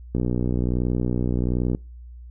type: click train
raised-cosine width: 3 ms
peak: -11 dBFS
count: 99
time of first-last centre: 0.15-1.749 s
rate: 61.3 Hz
effects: noise-tail reverb RT60 0.3 s tail -25 dB re dry + added 60 Hz sine -38 dBFS peak until 2.3 s